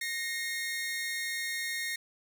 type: tone pair together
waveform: sawtooth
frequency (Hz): 1858.5 / 2140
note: A#6 / C7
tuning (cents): -6 / +38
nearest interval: major second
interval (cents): 244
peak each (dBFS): -31 / -33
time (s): 0.01-1.96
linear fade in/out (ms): 5
effects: none